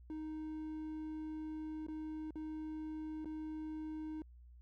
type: tone with dropouts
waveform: triangle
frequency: 311.1 Hz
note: D#4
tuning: in tune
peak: -39 dBFS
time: 0.1-4.22 s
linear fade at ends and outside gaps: 1 ms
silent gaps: 1.866-1.884 / 2.307-2.356 / 3.246-3.256 s
effects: added 60 Hz sine -55 dBFS peak until 4.61 s